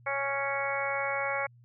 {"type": "harmonic tone", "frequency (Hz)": 277.2, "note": "C#4", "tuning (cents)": 0, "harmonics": [2, 3, 4, 5, 6, 7, 8], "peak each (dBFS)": [-34, -36, -37, -37, -39, -39, -34], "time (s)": [0.06, 1.47], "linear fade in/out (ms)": 10, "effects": ["added 120 Hz sine -54 dBFS peak until 1.64 s"]}